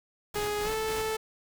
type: noise with tremolo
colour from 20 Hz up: pink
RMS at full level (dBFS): -38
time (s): 0.34-1.16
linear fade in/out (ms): 5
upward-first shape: square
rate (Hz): 3.7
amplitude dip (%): 45
type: tone with pitch glide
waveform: sawtooth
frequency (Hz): 416.4 to 438.4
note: G#4 to A4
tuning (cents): +5 to -6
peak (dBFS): -25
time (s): 0.35-1.17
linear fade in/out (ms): 10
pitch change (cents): +89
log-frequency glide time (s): 0.64-0.7
effects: none